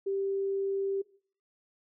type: tone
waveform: sine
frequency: 392 Hz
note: G4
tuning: in tune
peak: -28 dBFS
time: 0.06-1.02 s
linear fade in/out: 10 ms
effects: noise-tail reverb RT60 0.5 s tail -20 dB re dry